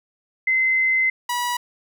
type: tone pair in turn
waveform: sine / sawtooth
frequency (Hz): 2059 / 971.7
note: C7 / B5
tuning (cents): -28 / -28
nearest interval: octave + minor second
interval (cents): 1300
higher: first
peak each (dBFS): -16 / -18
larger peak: first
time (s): 0.47-1.1 / 1.29-1.57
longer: first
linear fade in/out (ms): 5
effects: none